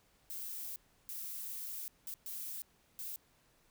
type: noise bursts at uneven times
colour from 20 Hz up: violet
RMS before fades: -43 dBFS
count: 5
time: 0.3-0.76 / 1.09-1.88 / 2.07-2.14 / 2.26-2.62 / 2.99-3.16 s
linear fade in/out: 0 ms
effects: pink hiss -70 dBFS RMS until 3.7 s